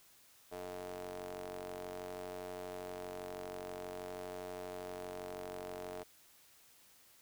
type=ring-modulated tone; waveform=sawtooth; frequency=92.5 Hz; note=F#2; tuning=in tune; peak=-36 dBFS; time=0.51-6.04 s; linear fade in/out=20 ms; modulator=532 Hz; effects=white hiss -64 dBFS RMS until 7.21 s